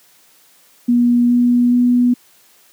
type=tone with pitch steps; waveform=sine; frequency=241.1 / 243.1 / 245 Hz; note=B3 / B3 / B3; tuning=-41 / -27 / -14 cents; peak=-9 dBFS; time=0.88-2.14 s; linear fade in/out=10 ms; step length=420 ms; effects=white hiss -51 dBFS RMS until 2.72 s + high-pass 150 Hz 12 dB/octave